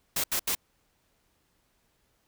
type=noise bursts; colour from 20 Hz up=white; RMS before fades=-28 dBFS; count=3; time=0.16-0.551 s; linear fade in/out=5 ms; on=79 ms; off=77 ms; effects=pink hiss -71 dBFS RMS until 2.27 s